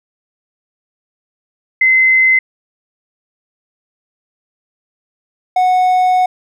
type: tone pair in turn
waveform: sine / triangle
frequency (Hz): 2056 / 735.8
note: C7 / F#5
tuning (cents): -31 / -10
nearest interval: octave + tritone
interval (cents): 1779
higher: first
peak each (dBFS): -7 / -7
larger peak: neither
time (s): 1.81-2.39 / 5.56-6.26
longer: second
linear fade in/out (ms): 5
effects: none